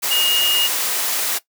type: tone in noise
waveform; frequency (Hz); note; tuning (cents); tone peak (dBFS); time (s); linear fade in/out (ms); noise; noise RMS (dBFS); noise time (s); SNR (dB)
sine; 2855; F7; +37; -16; 0.1-0.68; 20; white; -21; 0.02-1.39; +2
effects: noise-tail reverb RT60 0.1 s tail -17 dB re dry + high-pass 400 Hz 12 dB/octave